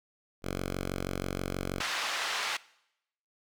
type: tone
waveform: 5% pulse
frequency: 46.25 Hz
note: F#1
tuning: in tune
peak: -21 dBFS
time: 0.42-1.83 s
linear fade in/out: 50 ms
type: band-pass noise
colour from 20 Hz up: pink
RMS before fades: -33 dBFS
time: 1.8-2.57 s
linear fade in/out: 5 ms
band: 1100 to 4700 Hz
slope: 12 dB/octave
effects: noise-tail reverb RT60 0.8 s tail -21 dB re dry